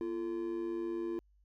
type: tone with amplitude modulation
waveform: triangle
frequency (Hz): 342.3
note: F4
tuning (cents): -35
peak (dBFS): -29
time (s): 0.01-1.19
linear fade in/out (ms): 0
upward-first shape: sine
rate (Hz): 100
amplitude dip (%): 70
effects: added 50 Hz sine -64 dBFS peak until 1.44 s